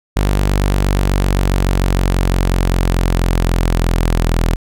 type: linear sweep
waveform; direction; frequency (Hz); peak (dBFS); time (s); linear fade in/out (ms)
sawtooth; down; 49.5 to 41.2; -8; 0.16-4.56; 10
effects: none